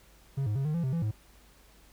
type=tone with pitch steps; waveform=triangle; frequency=136.8 / 105 / 136.3 / 152.7 / 169.6 / 130.8 / 167.3 / 107.3 Hz; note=C#3 / G#2 / C#3 / D#3 / E3 / C3 / E3 / A2; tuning=-23 / +19 / -29 / -32 / +50 / 0 / +26 / -43 cents; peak=-25 dBFS; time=0.37-1.114 s; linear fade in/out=10 ms; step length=93 ms; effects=added 50 Hz sine -59 dBFS peak until 1.92 s + pink hiss -60 dBFS RMS until 1.92 s